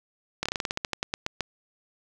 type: slowing click train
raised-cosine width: 0.2 ms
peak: -10 dBFS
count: 15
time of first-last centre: 0.43-1.407 s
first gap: 26 ms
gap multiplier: 1.14
effects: none

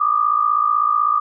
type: tone pair together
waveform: sine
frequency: 1174.7 / 1230.7 Hz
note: D6 / D#6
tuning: 0 / -19 cents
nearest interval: minor second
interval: 81 cents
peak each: -17 dBFS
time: 0-1.2 s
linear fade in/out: 10 ms
effects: none

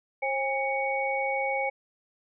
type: tone cluster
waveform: sine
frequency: 537 / 815 / 2237 Hz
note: C5 / G#5 / C#7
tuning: +45 / -33 / +15 cents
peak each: -30 dBFS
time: 0.22-1.7 s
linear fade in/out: 10 ms
effects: none

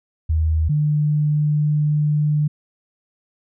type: tone pair in turn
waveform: sine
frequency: 79.3 / 149.7 Hz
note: D#2 / D3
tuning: +33 / +33 cents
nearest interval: major seventh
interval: 1100 cents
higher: second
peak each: -15 / -15 dBFS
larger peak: neither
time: 0.29-0.69 / 0.69-2.48 s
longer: second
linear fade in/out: 10 ms
effects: none

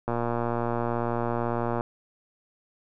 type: click train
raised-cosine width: 1 ms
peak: -14 dBFS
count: 205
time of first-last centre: 0.08-1.809 s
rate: 118 Hz
effects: none

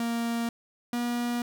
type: tone pair in turn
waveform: 45% pulse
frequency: 233.1 / 240.3 Hz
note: A#3 / B3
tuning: 0 / -47 cents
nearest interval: minor second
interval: 53 cents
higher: second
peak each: -27 dBFS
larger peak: neither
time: 0-0.49 / 0.93-1.42 s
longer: neither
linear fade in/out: 2 ms
effects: none

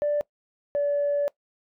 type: tone pair in turn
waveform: sine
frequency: 587.3 / 575.9 Hz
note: D5 / D5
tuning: 0 / -34 cents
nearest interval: unison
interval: 34 cents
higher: first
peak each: -20 dBFS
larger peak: neither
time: 0.02-0.21 / 0.75-1.28 s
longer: second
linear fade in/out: 0 ms
effects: noise-tail reverb RT60 0.1 s tail -22 dB re dry + tanh soft clip ceiling -18 dBFS

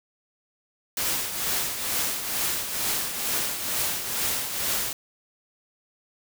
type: noise with tremolo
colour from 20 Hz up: white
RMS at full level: -25 dBFS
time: 0.97-4.93 s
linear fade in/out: 2 ms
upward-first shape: triangle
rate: 2.2 Hz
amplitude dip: 60%
effects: none

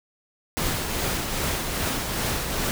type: noise with tremolo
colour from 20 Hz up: pink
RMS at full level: -25 dBFS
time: 0.57-2.71 s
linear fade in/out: 0 ms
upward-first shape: triangle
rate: 2.5 Hz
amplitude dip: 40%
effects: none

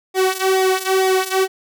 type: tone with flanger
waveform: sawtooth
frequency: 378.1 Hz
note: F#4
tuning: 38 cents sharp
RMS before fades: -17 dBFS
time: 0.14-1.48 s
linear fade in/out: 50 ms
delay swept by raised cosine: 0.69 to 2.69 ms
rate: 2.2 Hz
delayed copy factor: -0.8
effects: none

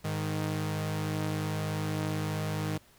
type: tone pair together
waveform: sawtooth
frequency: 103.29 / 155.56 Hz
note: G#2 / D#3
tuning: -9 / 0 cents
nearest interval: perfect fifth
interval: 709 cents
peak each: -30 / -28 dBFS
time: 0.04-2.78 s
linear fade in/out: 10 ms
effects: pink hiss -60 dBFS RMS until 2.98 s

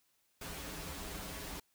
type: noise with comb filter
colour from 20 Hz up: pink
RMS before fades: -44 dBFS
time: 0.41-1.6 s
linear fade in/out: 5 ms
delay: 8.5 ms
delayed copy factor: -0.9
effects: white hiss -75 dBFS RMS until 1.74 s

